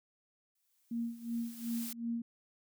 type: noise with exponential growth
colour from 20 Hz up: blue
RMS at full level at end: -41 dBFS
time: 0.55-1.93 s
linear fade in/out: 5 ms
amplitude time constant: 300 ms
type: tone with tremolo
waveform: sine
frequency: 233.1 Hz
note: A#3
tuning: in tune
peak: -32 dBFS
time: 0.91-2.22 s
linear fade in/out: 5 ms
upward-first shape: sine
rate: 2.7 Hz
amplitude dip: 85%
effects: none